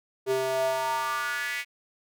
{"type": "tone with high-pass filter sweep", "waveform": "square", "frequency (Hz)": 131.3, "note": "C3", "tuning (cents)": 6, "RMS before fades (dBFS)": -28, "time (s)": [0.26, 1.65], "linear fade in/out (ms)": 50, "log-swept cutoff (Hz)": [410, 2200], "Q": 4.7, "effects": []}